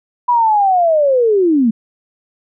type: linear sweep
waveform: sine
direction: down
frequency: 987.8 to 212.3 Hz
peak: -9 dBFS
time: 0.28-1.71 s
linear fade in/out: 10 ms
effects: none